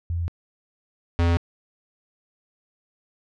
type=tone pair in turn; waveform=sine / square; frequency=85.2 / 85.2 Hz; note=F2 / F2; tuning=-42 / -42 cents; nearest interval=unison; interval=0 cents; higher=neither; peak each=-23 / -18 dBFS; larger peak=second; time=0.1-0.28 / 1.19-1.37 s; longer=neither; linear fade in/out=0 ms; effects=low-pass 4000 Hz 12 dB/octave